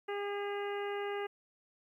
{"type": "harmonic tone with a mistuned harmonic", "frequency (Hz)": 405.6, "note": "G#4", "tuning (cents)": -41, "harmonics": [1, 2, 3, 4, 5, 6, 7], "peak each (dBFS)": [-36, -42, -46, -47, -47, -54, -51], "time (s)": [0.08, 1.27], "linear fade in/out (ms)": 10, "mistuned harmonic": 6, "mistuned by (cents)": 30, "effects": ["12-bit"]}